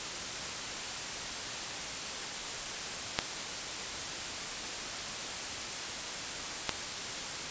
clicks, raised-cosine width 0.2 ms, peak -8 / -10 dBFS, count 2, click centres 3.189 / 6.693 s, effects white hiss -37 dBFS RMS until 7.5 s + resampled to 16000 Hz

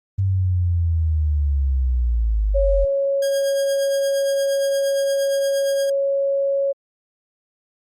sine linear sweep, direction down, 97.8 to 43.65 Hz, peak -16 dBFS, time 0.18-2.85 s, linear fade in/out 10 ms
sine tone, 553 Hz, C#5, 4 cents flat, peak -17 dBFS, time 2.54-6.73 s, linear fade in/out 20 ms
10% pulse tone with tremolo, 1628 Hz, G#6, 35 cents flat, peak -19 dBFS, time 3.22-5.9 s, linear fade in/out 5 ms, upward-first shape triangle, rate 8.6 Hz, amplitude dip 70%
effects Opus 24 kbps

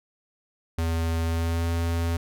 square tone with pitch glide, 82.41 to 84.04 Hz, E2 to E2, 0 to +34 cents, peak -24 dBFS, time 0.78-2.17 s, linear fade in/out 5 ms, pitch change +34 cents, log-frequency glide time 1.24-1.69 s, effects none

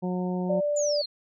harmonic tone, 181.4 Hz, F#3, 34 cents flat, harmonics 1 / 2 / 3 / 4 / 5, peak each -27 / -33 / -37 / -39 / -41 dBFS, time 0.02-0.61 s, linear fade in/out 20 ms
sine tone, 587.3 Hz, D5, in tune, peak -23 dBFS, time 0.49-1.02 s, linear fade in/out 10 ms
sine exponential sweep, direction down, 7240 to 4103 Hz, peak -29 dBFS, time 0.76-1.06 s, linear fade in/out 10 ms
effects none

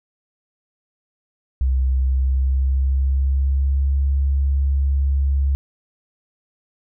sine tone with pitch glide, 65 to 68.87 Hz, C2 to C#2, -11 to -11 cents, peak -15 dBFS, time 1.61-5.55 s, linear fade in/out 0 ms, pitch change +100 cents, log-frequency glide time 1.88-3.96 s, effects none

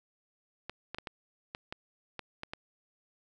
clicks, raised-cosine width 0.3 ms, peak -22 dBFS, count 9, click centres 0.696 / 0.946 / 0.985 / 1.072 / 1.549 / 1.725 / 2.193 / 2.434 / 2.535 s, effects none

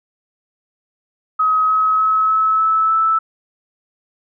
sine tone with pitch steps, 1270 / 1278.8 / 1287.7 / 1296.7 / 1305.7 / 1314.8 Hz, D#6 / D#6 / E6 / E6 / E6 / E6, +35 / +47 / -41 / -29 / -17 / -5 cents, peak -12 dBFS, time 1.39-3.19 s, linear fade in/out 10 ms, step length 300 ms, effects none

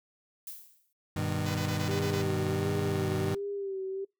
violet noise with exponential decay, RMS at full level -39 dBFS, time 0.47-0.93 s, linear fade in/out 2 ms, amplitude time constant 100 ms
30% pulse chord, G augmented, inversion none, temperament just, 98 / 122.5 / 153.12 Hz, G2 / B2 / D#3, 0 / -14 / -27 cents, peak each -30 / -35 / -30 dBFS, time 1.16-3.35 s, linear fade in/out 5 ms
5% pulse tone bursts, 503 Hz, B4, 32 cents sharp, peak -26 dBFS, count 7, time 1.46-2.218 s, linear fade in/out 2 ms, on 86 ms, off 26 ms
sine tone with vibrato, 392 Hz, G4, in tune, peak -32 dBFS, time 1.88-4.05 s, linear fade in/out 10 ms, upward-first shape sine, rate 1.4 Hz, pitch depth 51 cents each way
effects noise-tail reverb RT60 0.2 s tail -25 dB re dry

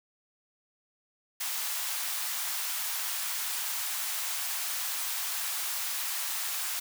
white high-pass noise, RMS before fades -33 dBFS, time 1.4-6.8 s, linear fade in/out 10 ms, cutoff 770 Hz, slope 24 dB/octave, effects none

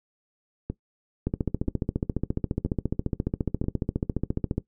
two click trains, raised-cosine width 3 ms, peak -16 / -12 dBFS, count 4 / 49, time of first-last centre 0.7-3.641 / 1.27-4.58 s, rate 1.02 / 14.5 Hz, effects noise-tail reverb RT60 0.1 s tail -17 dB re dry

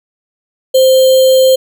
sine tone with sample-and-hold, 522 Hz, C5, 4 cents flat, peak -4 dBFS, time 0.74-1.56 s, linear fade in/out 10 ms, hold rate 3675 Hz, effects none

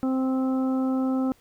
harmonic tone, 261.6 Hz, C4, in tune, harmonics 1 / 2 / 3 / 4 / 5, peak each -22 / -33 / -37 / -45 / -39 dBFS, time 0.03-1.32 s, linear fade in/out 0 ms, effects pink hiss -60 dBFS RMS until 1.4 s

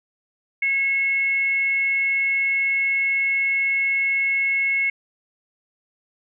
sine tone with frequency modulation, 2182 Hz, C#7, 28 cents flat, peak -18 dBFS, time 0.62-4.9 s, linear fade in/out 5 ms, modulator 524 Hz, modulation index 0.23, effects none

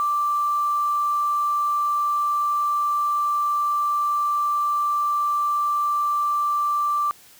sine tone with quantisation, 1174.7 Hz, D6, in tune, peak -19 dBFS, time 0-7.11 s, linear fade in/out 0 ms, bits 7, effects white hiss -50 dBFS RMS until 7.39 s

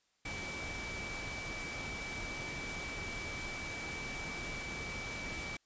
sine tone in noise, 2305 Hz, D7, 33 cents flat, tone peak -42 dBFS, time 0.25-5.57 s, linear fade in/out 5 ms, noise pink, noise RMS -43 dBFS, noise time 0.25-5.57 s, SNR -2 dB, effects white hiss -75 dBFS RMS until 5.65 s + resampled to 16000 Hz

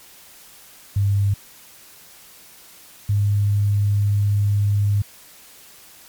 sine tone pair in turn, 100 / 102.04 Hz, G2 / G#2, +35 / -30 cents, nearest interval unison, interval 35 cents, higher second, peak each -15 dBFS, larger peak neither, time 0.96-1.34 / 3.09-5.02 s, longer second, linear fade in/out 5 ms, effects white hiss -46 dBFS RMS until 6.08 s + MP3 96 kbps

